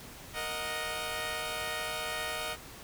10% pulse chord, D# minor, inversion second, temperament equal with one note detuned, 466.2 / 622.3 / 734 Hz, A#4 / D#5 / F#5, 0 / 0 / -14 cents, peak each -32 / -28 / -31 dBFS, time 0.33-2.57 s, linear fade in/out 50 ms, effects pink hiss -48 dBFS RMS until 2.83 s

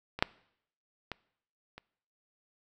clicks, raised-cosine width 0.3 ms, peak -22 / -6 / -20 / -29 dBFS, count 4, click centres 0.19 / 0.225 / 1.117 / 1.78 s, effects noise-tail reverb RT60 0.7 s tail -23 dB re dry

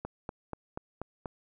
click train, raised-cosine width 1 ms, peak -22 dBFS, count 6, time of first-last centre 0.05-1.258 s, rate 4.14 Hz, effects none

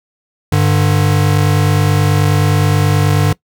square tone pair together, 99.46 / 148.9 Hz, G2 / D3, +26 / +24 cents, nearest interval perfect fifth, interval 698 cents, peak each -13 dBFS, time 0.52-3.33 s, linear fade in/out 5 ms, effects noise-tail reverb RT60 0.1 s tail -21 dB re dry

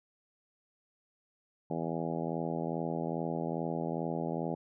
harmonic tone, 82.41 Hz, E2, in tune, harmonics 2 / 3 / 4 / 5 / 6 / 7 / 8 / 9 / 10, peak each -37 / -39 / -40 / -41 / -42 / -42 / -43 / -44 / -44 dBFS, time 1.7-4.55 s, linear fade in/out 5 ms, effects none

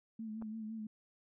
sine tone with vibrato, 219.5 Hz, A3, 4 cents flat, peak -40 dBFS, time 0.19-0.87 s, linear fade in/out 5 ms, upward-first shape sine, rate 5.9 Hz, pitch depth 43 cents each way
clicks, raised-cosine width 1 ms, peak -45 / -36 dBFS, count 2, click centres 0.416 / 0.423 s
effects none

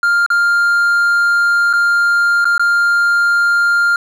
triangle tone with dropouts, 1400 Hz, F6, 4 cents sharp, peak -8 dBFS, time 0.03-3.96 s, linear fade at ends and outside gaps 2 ms, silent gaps 0.263-0.302 / 1.73-1.735 / 2.445-2.453 / 2.58-2.595 s, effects none

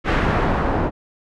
pink noise with low-pass filter sweep, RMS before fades -19 dBFS, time 0.04-0.91 s, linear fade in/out 50 ms, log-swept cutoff 2100 to 890 Hz, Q 1, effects none

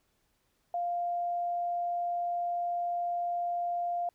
sine tone, 698.5 Hz, F5, in tune, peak -29 dBFS, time 0.74-4.09 s, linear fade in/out 2 ms, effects pink hiss -74 dBFS RMS until 4.14 s

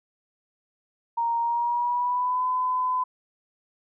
sine tone with pitch glide, 932.3 to 1010.8 Hz, A#5 to B5, 0 to +40 cents, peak -22 dBFS, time 1.17-3.04 s, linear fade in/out 10 ms, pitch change +140 cents, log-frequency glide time 1.4-2.45 s, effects none

